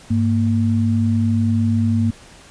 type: tone pair together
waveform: sine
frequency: 101.32 / 230.3 Hz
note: G#2 / A#3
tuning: -42 / -21 cents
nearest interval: octave + major second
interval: 1421 cents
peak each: -17 dBFS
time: 0.1-2.11 s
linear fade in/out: 10 ms
effects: pink hiss -44 dBFS RMS until 2.5 s + resampled to 22050 Hz